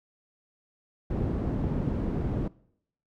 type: low-pass noise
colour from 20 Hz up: white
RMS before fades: -29 dBFS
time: 1.1-2.48 s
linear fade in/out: 5 ms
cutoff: 230 Hz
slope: 12 dB/octave
effects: noise-tail reverb RT60 0.7 s tail -22 dB re dry